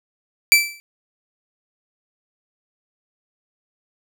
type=tone with exponential decay; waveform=sawtooth; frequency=2328 Hz; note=D7; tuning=16 cents flat; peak=-3 dBFS; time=0.52-0.8 s; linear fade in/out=0 ms; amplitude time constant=60 ms; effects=none